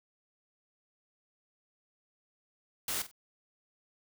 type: noise with echo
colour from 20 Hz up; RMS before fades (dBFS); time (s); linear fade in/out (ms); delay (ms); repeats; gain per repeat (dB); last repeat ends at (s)
white; -34; 2.88-3.02; 2; 47; 2; -13; 3.114
effects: none